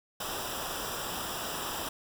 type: noise with comb filter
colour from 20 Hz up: pink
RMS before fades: -36 dBFS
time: 0.2-1.89 s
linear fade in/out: 5 ms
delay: 0.46 ms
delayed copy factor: -0.75
effects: none